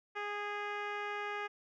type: tone with low-pass filter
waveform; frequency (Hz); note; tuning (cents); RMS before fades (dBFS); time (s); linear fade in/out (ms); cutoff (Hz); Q
10% pulse; 412.5; G#4; -12; -39; 0.15-1.48; 20; 2300; 1.1
effects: none